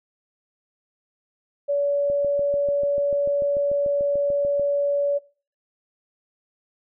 sine tone, 570 Hz, C#5, 48 cents sharp, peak -19 dBFS, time 1.68-5.19 s, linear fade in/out 20 ms
click train, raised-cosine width 2 ms, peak -24 dBFS, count 18, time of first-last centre 2.1-4.596 s, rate 6.81 Hz
effects noise-tail reverb RT60 0.4 s tail -21 dB re dry

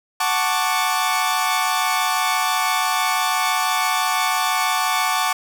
sawtooth chord, D major seventh, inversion first, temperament equal, 740 / 880 / 1108.7 / 1174.7 Hz, F#5 / A5 / C#6 / D6, 0 / 0 / 0 / 0 cents, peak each -20 dBFS, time 0.2-5.33 s, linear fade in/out 5 ms, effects none

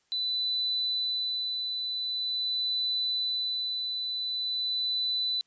sine tone with tremolo, 3992 Hz, B7, 18 cents sharp, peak -26 dBFS, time 0.12-5.41 s, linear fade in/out 0 ms, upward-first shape sine, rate 0.45 Hz, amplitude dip 35%, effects white hiss -71 dBFS RMS until 5.46 s + resampled to 16000 Hz

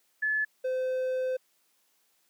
sine / triangle tone pair in turn, 1724 / 514.5 Hz, A6 / C5, -36 / -29 cents, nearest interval octave + major sixth, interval 2093 cents, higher first, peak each -25 dBFS, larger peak neither, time 0.22-0.45 / 0.64-1.37 s, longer second, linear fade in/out 10 ms, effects white hiss -70 dBFS RMS until 2.29 s + high-pass 200 Hz 12 dB/octave

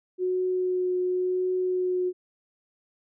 sine tone with vibrato, 365.9 Hz, F#4, 19 cents flat, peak -23 dBFS, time 0.18-2.13 s, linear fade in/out 50 ms, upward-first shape triangle, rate 0.93 Hz, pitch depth 13 cents each way, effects none

